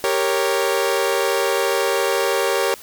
sawtooth chord, G diminished, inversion none, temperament equal with one note detuned, 394.3 / 466.2 / 554.4 Hz, G4 / Bb4 / Db5, +10 / 0 / 0 cents, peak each -18 dBFS, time 0.04-2.74 s, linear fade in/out 0 ms, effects white hiss -41 dBFS RMS until 2.82 s

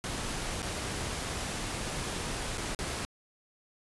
pink noise with dropouts, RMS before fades -35 dBFS, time 0.04-3.05 s, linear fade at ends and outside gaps 0 ms, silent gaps 0.62-0.628 / 2.574-2.58 / 2.748-2.79 s, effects resampled to 24000 Hz

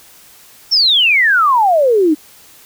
sine exponential sweep, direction down, 5588 to 291.3 Hz, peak -8 dBFS, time 0.71-2.15 s, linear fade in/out 20 ms, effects white hiss -43 dBFS RMS until 2.65 s

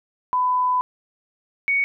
sine tone pair in turn, 1001 / 2232 Hz, B5 / C#7, +23 / +11 cents, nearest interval octave + major second, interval 1388 cents, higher second, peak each -17 dBFS, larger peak neither, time 0.33-0.81 / 1.68-1.84 s, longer first, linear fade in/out 0 ms, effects none

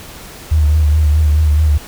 sine tone with vibrato, 76 Hz, D#2, 40 cents flat, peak -8 dBFS, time 0.51-1.78 s, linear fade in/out 10 ms, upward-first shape triangle, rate 4.7 Hz, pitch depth 63 cents each way, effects pink hiss -34 dBFS RMS until 1.87 s

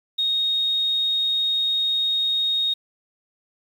sine tone, 3729 Hz, A#7, in tune, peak -19 dBFS, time 0.18-2.74 s, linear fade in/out 10 ms, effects 8-bit

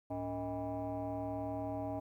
sine tone with frequency modulation, 456.9 Hz, A#4, 35 cents flat, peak -35 dBFS, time 0.1-2 s, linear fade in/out 10 ms, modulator 175 Hz, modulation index 2.1, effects tanh soft clip ceiling -31 dBFS + 12-bit

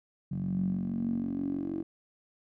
10% pulse tone with band-pass filter sweep, 46.25 Hz, F#1, in tune, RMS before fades -32 dBFS, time 0.31-1.83 s, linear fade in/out 10 ms, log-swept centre 160 to 330 Hz, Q 8.5, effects none

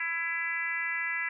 harmonic tone with a mistuned harmonic, 333.5 Hz, E4, 20 cents sharp, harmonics 3 / 4 / 5 / 6 / 7 / 8, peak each -44 / -42 / -35 / -32 / -36 / -44 dBFS, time 0-1.29 s, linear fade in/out 5 ms, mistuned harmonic 8, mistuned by +23 cents, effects none

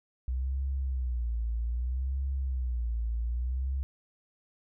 sine tone with vibrato, 61.9 Hz, B1, 5 cents sharp, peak -28 dBFS, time 0.28-3.83 s, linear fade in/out 0 ms, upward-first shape sine, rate 0.63 Hz, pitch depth 150 cents each way, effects none

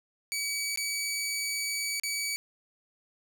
15% pulse tone with dropouts, 2277 Hz, C#7, 46 cents sharp, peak -23 dBFS, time 0.32-2.36 s, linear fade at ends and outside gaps 0 ms, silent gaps 0.76-0.774 / 1.998-2.035 s, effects none

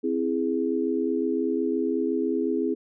sine chord, C augmented, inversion none, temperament equal, 261.6 / 329.6 / 415.3 Hz, C4 / E4 / G#4, 0 / 0 / 0 cents, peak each -27 dBFS, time 0.03-2.75 s, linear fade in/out 20 ms, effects none

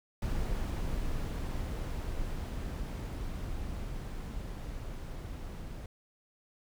brown noise with level ramp, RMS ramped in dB -33 to -41 dBFS, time 0.22-5.86 s, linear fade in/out 2 ms, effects none

